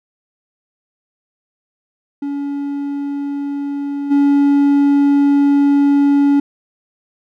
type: tone with level steps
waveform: triangle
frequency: 283.2 Hz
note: C#4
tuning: 37 cents sharp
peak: -17 / -7 dBFS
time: 2.22-6.4 s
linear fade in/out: 5 ms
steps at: 4.1 s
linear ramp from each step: 20 ms
effects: none